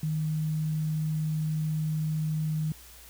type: tone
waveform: sine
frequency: 155.56 Hz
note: D#3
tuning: in tune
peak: -26 dBFS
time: 0.03-2.72 s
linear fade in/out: 2 ms
effects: added 60 Hz sine -53 dBFS peak until 3.09 s + white hiss -51 dBFS RMS until 3.09 s